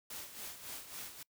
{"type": "noise with tremolo", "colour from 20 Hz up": "white", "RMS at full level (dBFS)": -44, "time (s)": [0.1, 1.23], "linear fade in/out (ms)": 5, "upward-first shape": "sine", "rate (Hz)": 3.6, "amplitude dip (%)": 65, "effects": ["noise-tail reverb RT60 0.1 s tail -25 dB re dry"]}